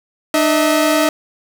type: tone pair together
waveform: sawtooth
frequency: 301.7 / 643 Hz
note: D4 / E5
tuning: +47 / -43 cents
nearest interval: octave + minor second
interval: 1310 cents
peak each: -11 dBFS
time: 0.34-1.09 s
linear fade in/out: 2 ms
effects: 7-bit